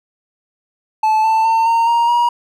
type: tone with pitch steps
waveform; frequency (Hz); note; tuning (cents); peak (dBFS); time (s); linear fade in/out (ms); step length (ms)
triangle; 870 / 886.2 / 902.8 / 919.6 / 936.8 / 954.2; A5 / A5 / A5 / A#5 / A#5 / A#5; -20 / +12 / +44 / -24 / +8 / +40; -9; 1.03-2.29; 5; 210
effects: none